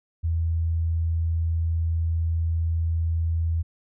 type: tone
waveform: sine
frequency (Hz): 82.41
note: E2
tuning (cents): 0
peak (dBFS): -21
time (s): 0.23-3.63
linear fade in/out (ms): 20
effects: none